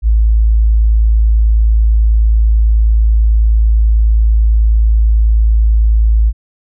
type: tone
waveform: sine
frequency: 54.6 Hz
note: A1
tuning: 13 cents flat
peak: -6 dBFS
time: 0.02-6.33 s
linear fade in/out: 50 ms
effects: none